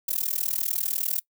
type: noise with amplitude modulation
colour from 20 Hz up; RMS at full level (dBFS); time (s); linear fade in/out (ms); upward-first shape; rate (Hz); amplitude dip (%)
violet; -23; 0.08-1.2; 10; sine; 40; 100
effects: noise-tail reverb RT60 0.1 s tail -23 dB re dry